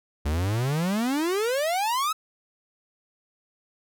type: exponential sweep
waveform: 45% pulse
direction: up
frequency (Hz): 69.7 to 1318.5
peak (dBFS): -23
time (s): 0.25-2.13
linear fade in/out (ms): 10
effects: none